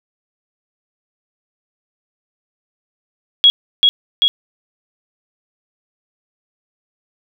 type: tone with echo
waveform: sine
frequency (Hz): 3322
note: G#7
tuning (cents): 0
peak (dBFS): -5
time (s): 3.44-3.5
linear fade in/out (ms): 0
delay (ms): 390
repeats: 2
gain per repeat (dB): -2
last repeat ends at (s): 4.28
effects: none